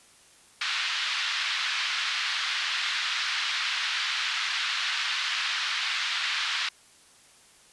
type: band-pass noise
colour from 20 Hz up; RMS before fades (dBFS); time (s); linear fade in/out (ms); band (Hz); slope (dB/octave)
white; -29; 0.61-6.69; 5; 1200 to 4200; 24
effects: white hiss -56 dBFS RMS until 7.72 s + resampled to 24000 Hz